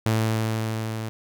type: tone with level ramp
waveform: sawtooth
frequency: 110.9 Hz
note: A2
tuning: 14 cents sharp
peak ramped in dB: -15 to -25 dBFS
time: 0.06-1.09 s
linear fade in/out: 0 ms
effects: none